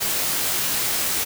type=noise with comb filter; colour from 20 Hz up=white; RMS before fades=-23 dBFS; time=0-1.25 s; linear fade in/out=20 ms; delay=20 ms; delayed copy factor=-0.55; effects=none